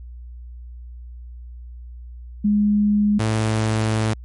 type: tone pair in turn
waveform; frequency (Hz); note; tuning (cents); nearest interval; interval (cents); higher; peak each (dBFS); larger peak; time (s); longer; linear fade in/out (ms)
sine / sawtooth; 207.4 / 109.87; G#3 / A2; -2 / -2; major seventh; 1100; first; -14; neither; 2.44-3.19 / 3.19-4.14; second; 10
effects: added 60 Hz sine -34 dBFS peak until 4.24 s + MP3 48 kbps